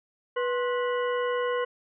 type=harmonic tone with a mistuned harmonic; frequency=490.3 Hz; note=B4; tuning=13 cents flat; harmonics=1 / 2 / 3 / 4 / 6; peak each=-26 / -32 / -36 / -38 / -42 dBFS; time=0.36-1.65 s; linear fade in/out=10 ms; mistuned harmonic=2; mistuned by=+130 cents; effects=none